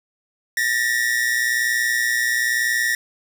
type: tone pair together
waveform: 45% pulse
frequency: 1788 / 1909 Hz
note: A6 / A#6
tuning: +27 / +41 cents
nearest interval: minor second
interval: 114 cents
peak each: -21 dBFS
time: 0.57-2.95 s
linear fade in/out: 2 ms
effects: none